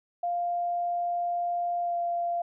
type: tone with pitch glide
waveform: sine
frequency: 698.5 to 691.7 Hz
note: F5 to F5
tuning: 0 to -17 cents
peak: -26 dBFS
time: 0.23-2.42 s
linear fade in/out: 5 ms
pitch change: -17 cents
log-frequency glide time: 1.82-1.96 s
effects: none